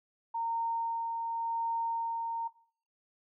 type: tone with tremolo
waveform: sine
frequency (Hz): 920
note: A#5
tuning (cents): -23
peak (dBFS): -30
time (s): 0.34-2.48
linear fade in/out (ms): 10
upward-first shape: sine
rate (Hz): 0.9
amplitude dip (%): 30
effects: noise-tail reverb RT60 0.5 s tail -18 dB re dry